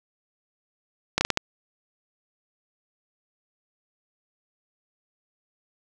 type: slowing click train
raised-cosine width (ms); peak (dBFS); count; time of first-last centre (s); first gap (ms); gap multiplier
0.2; -3; 5; 1.18-1.374; 30; 1.33
effects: none